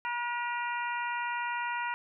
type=harmonic tone with a mistuned harmonic; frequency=480 Hz; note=B4; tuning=49 cents flat; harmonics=2 / 3 / 4 / 5 / 6; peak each=-33 / -37 / -39 / -41 / -43 dBFS; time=0.05-1.94 s; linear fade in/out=0 ms; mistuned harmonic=6; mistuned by=-65 cents; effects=none